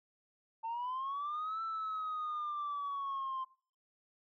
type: linear two-way sweep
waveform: sine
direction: up then down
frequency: 892 to 1334 to 1042 Hz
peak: -34 dBFS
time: 0.63-3.45 s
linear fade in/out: 20 ms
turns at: 1.62 s
effects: noise-tail reverb RT60 0.5 s tail -23 dB re dry + tanh soft clip ceiling -33 dBFS